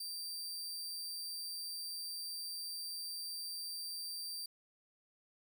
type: tone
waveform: sawtooth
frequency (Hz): 4683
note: D8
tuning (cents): -6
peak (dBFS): -38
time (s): 0-4.46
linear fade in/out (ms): 5
effects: none